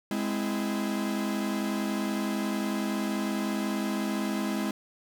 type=chord; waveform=45% pulse; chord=Ab augmented; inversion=none; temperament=equal with one note detuned; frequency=207.7 / 258.6 / 329.6 Hz; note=Ab3 / C4 / E4; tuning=0 / -20 / 0 cents; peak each=-30 / -34 / -34 dBFS; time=0.11-4.71 s; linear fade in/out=2 ms; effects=none